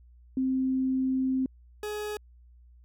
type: tone pair in turn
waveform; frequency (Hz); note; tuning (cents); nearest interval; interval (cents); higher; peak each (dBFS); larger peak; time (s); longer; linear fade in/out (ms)
sine / 40% pulse; 261.6 / 420.3; C4 / G#4; 0 / +21; minor sixth; 821; second; -24 / -31; first; 0.37-1.46 / 1.83-2.17; first; 2
effects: added 60 Hz sine -52 dBFS peak until 2.84 s

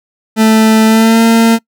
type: tone with pitch glide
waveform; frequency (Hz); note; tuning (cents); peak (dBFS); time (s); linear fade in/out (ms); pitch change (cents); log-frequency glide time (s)
40% pulse; 220 to 227.8; A3 to A#3; 0 to -40; -4; 0.36-1.59; 50; +60; 0.86-1.22
effects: noise-tail reverb RT60 0.1 s tail -25 dB re dry

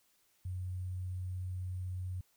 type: tone with sample-and-hold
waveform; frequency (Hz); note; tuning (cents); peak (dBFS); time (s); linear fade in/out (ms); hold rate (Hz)
sine; 91.6; F#2; -17; -36; 0.45-2.21; 5; 8820
effects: white hiss -72 dBFS RMS until 2.36 s

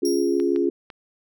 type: chord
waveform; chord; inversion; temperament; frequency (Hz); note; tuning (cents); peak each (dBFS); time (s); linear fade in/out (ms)
sine; Db major; none; equal; 277.2 / 349.2 / 415.3; Db4 / F4 / Ab4; 0 / 0 / 0; -24 / -21 / -24; 0.02-0.7; 10
type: tone with exponential decay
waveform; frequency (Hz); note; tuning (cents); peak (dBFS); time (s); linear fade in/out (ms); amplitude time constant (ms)
sawtooth; 5600; F8; +4; -24; 0.05-0.65; 2; 130
type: clicks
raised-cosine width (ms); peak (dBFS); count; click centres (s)
0.3; -23; 3; 0.4 / 0.561 / 0.902
effects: none

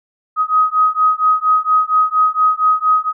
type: beating tone pair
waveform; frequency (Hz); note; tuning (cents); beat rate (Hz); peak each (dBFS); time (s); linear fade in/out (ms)
sine; 1257 / 1261.3; D#6 / D#6; +17 / +23; 4.3; -14; 0.36-3.13; 50
effects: none

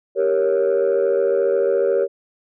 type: chord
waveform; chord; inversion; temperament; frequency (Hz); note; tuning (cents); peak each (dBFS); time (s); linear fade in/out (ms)
sine; G diminished; none; equal; 392 / 466.2 / 554.4; G4 / Bb4 / Db5; 0 / 0 / 0; -18; 0.15-2.08; 50
effects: tanh soft clip ceiling -11 dBFS

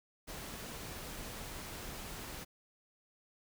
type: noise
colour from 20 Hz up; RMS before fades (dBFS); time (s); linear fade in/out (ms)
pink; -45; 0.27-2.45; 20
effects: none

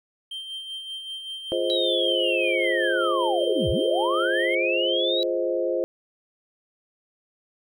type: tone with tremolo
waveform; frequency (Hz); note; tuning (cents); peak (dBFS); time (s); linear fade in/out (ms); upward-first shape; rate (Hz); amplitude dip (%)
triangle; 3145; G7; +5; -29; 0.31-4.55; 5; sine; 5.2; 45
type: chord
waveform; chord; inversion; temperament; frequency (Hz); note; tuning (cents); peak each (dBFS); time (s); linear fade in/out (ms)
sine; F minor seventh; none; just; 349.2 / 419.1 / 523.8 / 628.6; F4 / Ab4 / C5 / Eb5; 0 / +16 / +2 / +18; -27 / -31 / -25 / -30; 1.52-5.84; 0
type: linear two-way sweep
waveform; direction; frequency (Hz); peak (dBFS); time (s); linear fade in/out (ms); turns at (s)
sine; down then up; 3927 to 51.91 to 3927; -24; 1.7-5.23; 0; 3.7
effects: none

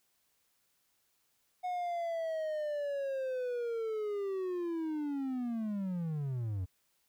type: linear sweep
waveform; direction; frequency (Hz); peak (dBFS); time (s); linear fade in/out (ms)
triangle; down; 731 to 87.31; -31; 1.63-6.66; 20
effects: white hiss -75 dBFS RMS until 7.08 s

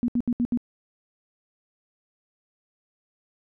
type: tone bursts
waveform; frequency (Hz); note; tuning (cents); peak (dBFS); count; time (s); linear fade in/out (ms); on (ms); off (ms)
sine; 240.8; B3; -44; -20; 5; 0.03-0.574; 0; 52; 71
effects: none

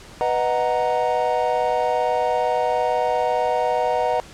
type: chord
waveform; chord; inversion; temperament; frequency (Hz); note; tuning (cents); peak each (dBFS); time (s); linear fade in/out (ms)
triangle; B major seventh; none; equal; 493.9 / 622.3 / 740 / 932.3; B4 / D#5 / F#5 / A#5; 0 / 0 / 0 / 0; -22 / -22 / -21 / -23; 0.21-4.2; 0
effects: pink hiss -43 dBFS RMS until 4.33 s + low-pass 8000 Hz 12 dB/octave

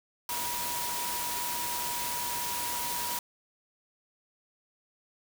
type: tone in noise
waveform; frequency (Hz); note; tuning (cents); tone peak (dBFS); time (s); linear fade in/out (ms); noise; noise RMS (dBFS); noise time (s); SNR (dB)
sine; 963; B5; -44; -36; 0.29-3.19; 2; white; -34; 0.29-3.19; -5
effects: none

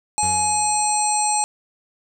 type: harmonic tone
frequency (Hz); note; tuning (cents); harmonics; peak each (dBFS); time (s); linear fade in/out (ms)
842; G#5; +24; 1 / 3 / 5 / 7 / 9 / 10; -20 / -32 / -31 / -32 / -25 / -23; 0.18-1.44; 0
type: tone with exponential decay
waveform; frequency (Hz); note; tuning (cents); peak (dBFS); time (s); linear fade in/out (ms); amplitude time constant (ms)
30% pulse; 93.1; F#2; +11; -25; 0.23-1.29; 0; 230
effects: none

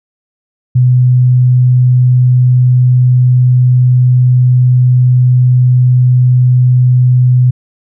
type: tone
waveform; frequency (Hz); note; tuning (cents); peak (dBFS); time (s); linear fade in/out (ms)
sine; 125.6; B2; +30; -4; 0.75-7.51; 10
effects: none

